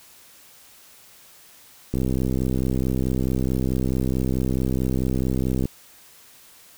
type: click train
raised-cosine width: 3 ms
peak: -11 dBFS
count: 241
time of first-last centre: 1.94-5.655 s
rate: 64.6 Hz
effects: white hiss -50 dBFS RMS until 6.77 s